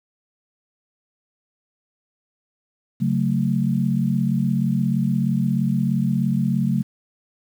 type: chord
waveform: sine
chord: F# minor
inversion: second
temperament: just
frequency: 138.75 / 185 / 222 Hz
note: C#3 / F#3 / A3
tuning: +2 / 0 / +16 cents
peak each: -22 dBFS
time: 3-6.83 s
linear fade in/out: 20 ms
effects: 8-bit